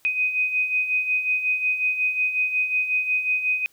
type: beating tone pair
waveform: sine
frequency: 2500 / 2505.5 Hz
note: D#7 / D#7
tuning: +8 / +11 cents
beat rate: 5.5 Hz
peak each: -28 / -21 dBFS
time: 0.05-3.66 s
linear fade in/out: 0 ms
effects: white hiss -60 dBFS RMS until 3.72 s